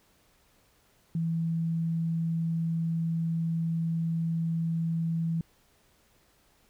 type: tone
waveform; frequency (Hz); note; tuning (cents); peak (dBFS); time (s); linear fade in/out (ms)
sine; 164.81; E3; 0; -26; 1.15-5.41; 2
effects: pink hiss -65 dBFS RMS until 6.69 s